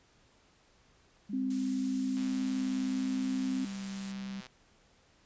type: tone with pitch glide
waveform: sine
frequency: 202.5 to 195.6 Hz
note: G#3 to G3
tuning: -43 to -4 cents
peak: -37 dBFS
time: 1.29-4.41 s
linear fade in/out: 10 ms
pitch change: -61 cents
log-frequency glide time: 3.19-3.83 s
type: tone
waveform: sine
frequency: 261.6 Hz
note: C4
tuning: in tune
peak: -30 dBFS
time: 1.33-3.65 s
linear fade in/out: 5 ms
type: noise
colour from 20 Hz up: blue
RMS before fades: -45 dBFS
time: 1.5-4.12 s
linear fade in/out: 5 ms
type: click train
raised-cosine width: 0.2 ms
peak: -31 dBFS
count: 295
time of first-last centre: 2.17-4.467 s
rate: 128 Hz
effects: pink hiss -65 dBFS RMS until 5.25 s + resampled to 16000 Hz